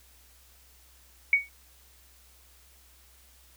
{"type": "tone with exponential decay", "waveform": "sine", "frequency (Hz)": 2238, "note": "C#7", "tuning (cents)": 16, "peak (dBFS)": -14, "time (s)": [1.33, 1.49], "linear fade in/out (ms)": 2, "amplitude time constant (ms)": 33, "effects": ["added 63 Hz sine -59 dBFS peak until 3.56 s", "white hiss -59 dBFS RMS until 3.56 s"]}